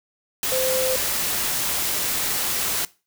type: tone in noise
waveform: sine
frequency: 517 Hz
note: C5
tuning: 21 cents flat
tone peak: -22 dBFS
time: 0.52-0.96 s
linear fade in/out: 2 ms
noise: white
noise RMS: -24 dBFS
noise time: 0.43-2.85 s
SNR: -1 dB
effects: noise-tail reverb RT60 0.3 s tail -20 dB re dry